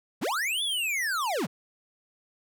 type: linear two-way sweep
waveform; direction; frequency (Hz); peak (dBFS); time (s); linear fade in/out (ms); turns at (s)
square; up then down; 110 to 3520 to 110; -27; 0.21-1.47; 20; 0.63
effects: none